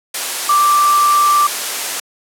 sine tone in noise, 1174.7 Hz, D6, in tune, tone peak -9 dBFS, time 0.49-1.47 s, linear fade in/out 5 ms, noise white, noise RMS -20 dBFS, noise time 0.14-2 s, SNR +8 dB, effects high-pass 400 Hz 12 dB/octave + low-pass 12000 Hz 12 dB/octave

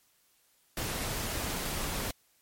pink noise, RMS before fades -34 dBFS, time 0.77-2.11 s, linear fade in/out 2 ms, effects white hiss -68 dBFS RMS until 2.41 s + MP3 64 kbps

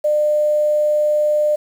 sine tone with quantisation, 600 Hz, D5, 37 cents sharp, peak -13 dBFS, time 0.04-1.56 s, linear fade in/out 10 ms, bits 7, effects none

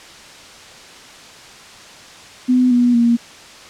sine tone with pitch steps, 251.8 / 243.5 / 235.5 Hz, B3 / B3 / A#3, +34 / -24 / +18 cents, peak -10 dBFS, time 2.48-3.17 s, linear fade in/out 20 ms, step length 230 ms, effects white hiss -39 dBFS RMS until 3.69 s + low-pass 6000 Hz 12 dB/octave

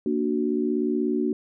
sine chord, Bb augmented, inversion none, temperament equal, 233.1 / 293.7 / 370 Hz, Bb3 / D4 / F#4, 0 / 0 / 0 cents, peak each -26 dBFS, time 0.06-1.33 s, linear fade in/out 2 ms, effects none

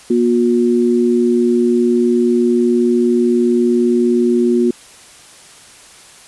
sine tone pair together, 240 / 359.9 Hz, B3 / F#4, -49 / -48 cents, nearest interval perfect fifth, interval 701 cents, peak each -13 dBFS, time 0.1-4.71 s, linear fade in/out 5 ms, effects white hiss -41 dBFS RMS until 6.27 s + resampled to 24000 Hz

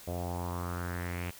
sawtooth tone with low-pass filter sweep, 87.8 Hz, F2, 10 cents sharp, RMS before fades -36 dBFS, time 0.07-1.31 s, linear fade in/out 10 ms, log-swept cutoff 610 to 2600 Hz, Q 3.9, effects white hiss -51 dBFS RMS until 1.39 s

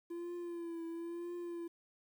triangle tone with vibrato, 340.4 Hz, F4, 44 cents flat, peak -38 dBFS, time 0.1-1.68 s, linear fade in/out 10 ms, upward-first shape triangle, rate 1 Hz, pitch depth 51 cents each way, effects 11-bit

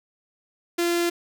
sawtooth tone with notch filter, 344 Hz, F4, 26 cents flat, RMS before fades -23 dBFS, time 0.78-1.1 s, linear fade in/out 10 ms, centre 880 Hz, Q 1.3, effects none

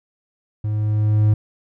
triangle tone with level ramp, 106.4 Hz, G#2, 42 cents sharp, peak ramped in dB -18 to -9 dBFS, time 0.64-1.34 s, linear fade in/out 5 ms, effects none

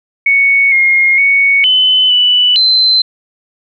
sine tone with pitch steps, 2221 / 2141 / 2225 / 3027 / 2970 / 4078 Hz, C#7 / C7 / C#7 / F#7 / F#7 / C8, +3 / +39 / +6 / +39 / +6 / -45 cents, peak -6 dBFS, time 0.26-3.02 s, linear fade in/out 5 ms, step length 460 ms, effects none

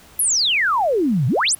sine exponential two-way sweep, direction down then up, 11860 to 115.4 to 11860 Hz, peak -15 dBFS, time 0.19-1.55 s, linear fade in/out 5 ms, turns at 1.27 s, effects pink hiss -47 dBFS RMS until 1.59 s

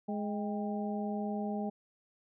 harmonic tone with a mistuned harmonic, 209.2 Hz, G#3, 13 cents sharp, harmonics 1 / 2 / 3 / 4, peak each -34 / -41 / -42 / -41 dBFS, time 0.08-1.7 s, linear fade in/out 10 ms, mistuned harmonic 4, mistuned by -87 cents, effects none

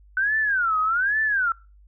sine tone with vibrato, 1489 Hz, F#6, 11 cents sharp, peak -19 dBFS, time 0.17-1.52 s, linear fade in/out 2 ms, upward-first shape sine, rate 1.2 Hz, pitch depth 290 cents each way, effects noise-tail reverb RT60 0.3 s tail -23 dB re dry + added 50 Hz sine -49 dBFS peak until 1.87 s

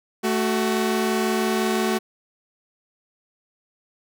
sawtooth tone pair together, 220 / 374.1 Hz, A3 / F#4, 0 / +19 cents, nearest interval major sixth, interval 919 cents, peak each -19 dBFS, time 0.23-1.99 s, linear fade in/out 20 ms, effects none

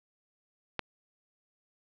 click, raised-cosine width 0.3 ms, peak -14 dBFS, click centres 0.793 s, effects low-pass 5000 Hz 12 dB/octave

